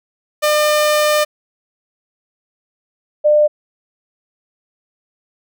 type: tone pair in turn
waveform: sawtooth / sine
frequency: 602 / 599.3 Hz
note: D5 / D5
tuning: +43 / +35 cents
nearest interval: unison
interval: 8 cents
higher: first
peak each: -8 dBFS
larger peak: neither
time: 0.42-1.25 / 3.24-3.48 s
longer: first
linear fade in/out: 20 ms
effects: none